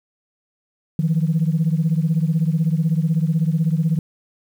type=beating tone pair; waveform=sine; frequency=156.1 / 172.1 Hz; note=D#3 / F3; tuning=+6 / -25 cents; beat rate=16 Hz; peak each=-17 / -19 dBFS; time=0.99-3.99 s; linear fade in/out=2 ms; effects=tanh soft clip ceiling -10 dBFS + 8-bit